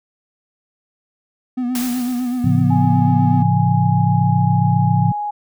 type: tone with vibrato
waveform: triangle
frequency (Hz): 247.7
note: B3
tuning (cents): +5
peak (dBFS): -16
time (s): 1.57-3.43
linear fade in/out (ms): 10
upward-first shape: sine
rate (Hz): 8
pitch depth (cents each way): 50
type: noise with exponential decay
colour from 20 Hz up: white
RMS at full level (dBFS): -26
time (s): 1.75-3.09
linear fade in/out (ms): 2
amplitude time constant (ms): 290
type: chord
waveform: sine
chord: A augmented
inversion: none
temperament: just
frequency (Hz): 110 / 137.5 / 171.88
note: A2 / C#3 / E#3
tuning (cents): 0 / -14 / -27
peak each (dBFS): -17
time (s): 2.44-5.12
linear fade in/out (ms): 5
type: tone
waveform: sine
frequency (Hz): 831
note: G#5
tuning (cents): +1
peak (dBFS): -20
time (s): 2.7-5.31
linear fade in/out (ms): 10
effects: none